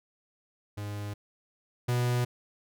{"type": "tone pair in turn", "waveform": "45% pulse", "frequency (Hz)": [103.1, 122.61], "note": ["G#2", "B2"], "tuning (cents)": [-12, -12], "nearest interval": "minor third", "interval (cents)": 300, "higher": "second", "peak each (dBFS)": [-34, -25], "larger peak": "second", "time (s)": [[0.77, 1.14], [1.88, 2.25]], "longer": "neither", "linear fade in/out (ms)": 10, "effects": []}